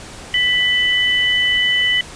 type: tone pair together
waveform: sine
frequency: 1975.5 / 3001 Hz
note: B6 / F#7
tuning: 0 / +24 cents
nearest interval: perfect fifth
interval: 724 cents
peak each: -16 dBFS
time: 0.34-2.01 s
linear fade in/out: 2 ms
effects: pink hiss -35 dBFS RMS until 2.15 s + resampled to 22050 Hz